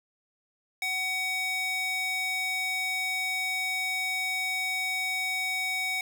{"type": "tone with high-pass filter", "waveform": "square", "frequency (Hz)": 750, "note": "F#5", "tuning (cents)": 23, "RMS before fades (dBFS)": -30, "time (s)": [0.82, 6.01], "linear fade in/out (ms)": 2, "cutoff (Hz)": 1700, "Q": 9.2, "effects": ["10-bit"]}